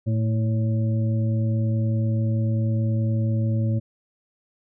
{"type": "harmonic tone with a mistuned harmonic", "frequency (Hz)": 111.2, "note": "A2", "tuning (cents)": 19, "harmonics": [1, 2, 3, 5], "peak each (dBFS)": [-20, -28, -35, -36], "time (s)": [0.06, 3.8], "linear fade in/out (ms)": 20, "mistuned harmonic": 3, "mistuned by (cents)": -34, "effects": []}